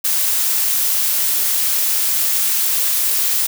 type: noise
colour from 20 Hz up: blue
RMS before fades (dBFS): -17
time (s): 0.04-3.47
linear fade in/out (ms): 10
effects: none